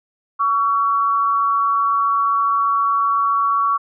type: tone pair together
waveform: sine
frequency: 1128 / 1342.4 Hz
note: C#6 / E6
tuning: +30 / +31 cents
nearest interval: minor third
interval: 301 cents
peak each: -15 / -23 dBFS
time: 0.39-3.78 s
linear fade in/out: 20 ms
effects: none